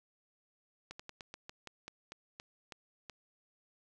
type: slowing click train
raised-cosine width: 0.2 ms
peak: -28 dBFS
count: 12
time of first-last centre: 0.91-3.097 s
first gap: 85 ms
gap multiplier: 1.16
effects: none